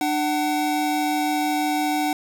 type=tone pair together; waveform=square; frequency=299 / 753.4 Hz; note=D4 / F#5; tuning=+31 / +31 cents; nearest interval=octave + major third; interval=1600 cents; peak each=-24 dBFS; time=0.01-2.13 s; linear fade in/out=2 ms; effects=8-bit